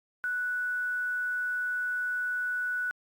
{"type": "tone with quantisation", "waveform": "sine", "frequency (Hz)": 1480, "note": "F#6", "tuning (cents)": 0, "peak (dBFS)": -28, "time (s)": [0.24, 2.91], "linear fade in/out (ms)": 0, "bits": 9, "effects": ["AAC 64 kbps"]}